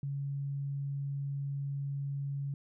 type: tone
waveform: sine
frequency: 140 Hz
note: C#3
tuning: 18 cents sharp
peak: -33 dBFS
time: 0.03-2.54 s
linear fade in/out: 2 ms
effects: none